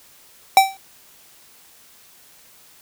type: tone with exponential decay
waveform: square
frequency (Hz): 774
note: G5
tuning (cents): -22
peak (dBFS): -5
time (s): 0.57-0.77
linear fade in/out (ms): 1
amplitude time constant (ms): 43
effects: white hiss -50 dBFS RMS until 2.81 s